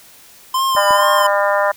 square tone with vibrato, 1033 Hz, C6, 22 cents flat, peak -15 dBFS, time 0.54-1.27 s, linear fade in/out 5 ms, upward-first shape sine, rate 2.2 Hz, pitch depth 59 cents each way
clicks, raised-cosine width 2 ms, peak -23 / -17 dBFS, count 2, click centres 0.751 / 0.908 s
harmonic tone, 201.1 Hz, G3, 44 cents sharp, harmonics 3 / 4 / 5 / 6 / 7 / 8 / 9, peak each -16 / -22 / -19 / -24 / -23 / -29 / -23 dBFS, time 0.76-1.72 s, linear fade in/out 10 ms
effects white hiss -44 dBFS RMS until 1.76 s

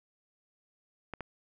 clicks, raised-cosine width 0.5 ms, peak -23 dBFS, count 2, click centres 1.137 / 1.207 s, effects none

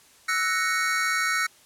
square chord, F# dominant seventh, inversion third, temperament equal, 1318.5 / 1480 / 1864.7 / 2217 Hz, E6 / F#6 / A#6 / C#7, 0 / 0 / 0 / 0 cents, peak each -29 dBFS, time 0.28-1.47 s, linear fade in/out 10 ms, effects white hiss -55 dBFS RMS until 1.65 s + low-pass 11000 Hz 12 dB/octave

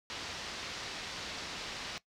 white low-pass noise, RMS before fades -42 dBFS, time 0.1-1.98 s, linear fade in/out 0 ms, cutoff 5200 Hz, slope 24 dB/octave, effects noise-tail reverb RT60 0.1 s tail -18 dB re dry

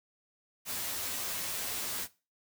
white noise with comb filter, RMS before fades -36 dBFS, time 0.65-2.08 s, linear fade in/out 50 ms, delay 11 ms, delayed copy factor +1, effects noise-tail reverb RT60 0.3 s tail -18 dB re dry

